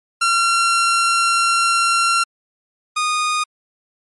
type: tone pair in turn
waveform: sawtooth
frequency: 1369 / 1231.7 Hz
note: F6 / D#6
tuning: -35 / -18 cents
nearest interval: major second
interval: 183 cents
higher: first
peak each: -10 / -13 dBFS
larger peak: first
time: 0.21-2.24 / 2.96-3.44 s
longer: first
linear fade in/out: 10 ms
effects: MP3 48 kbps